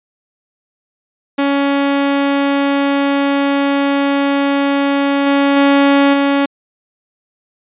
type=tone with level steps; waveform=sawtooth; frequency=280 Hz; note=C#4; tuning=18 cents sharp; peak=-8 / -6 / -4 / -7 dBFS; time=1.38-6.46 s; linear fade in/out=10 ms; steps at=5.26 / 5.56 / 6.13 s; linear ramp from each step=10 ms; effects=resampled to 8000 Hz